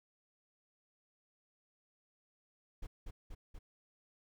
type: noise with echo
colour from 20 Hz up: brown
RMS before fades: -42 dBFS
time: 2.82-2.87 s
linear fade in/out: 10 ms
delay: 240 ms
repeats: 3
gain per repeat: -2 dB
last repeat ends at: 3.59 s
effects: none